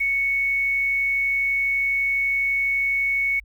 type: tone with quantisation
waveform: sine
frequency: 2217 Hz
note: C#7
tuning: in tune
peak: -19 dBFS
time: 0-3.4 s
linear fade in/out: 10 ms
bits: 8
effects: added 50 Hz sine -44 dBFS peak until 3.44 s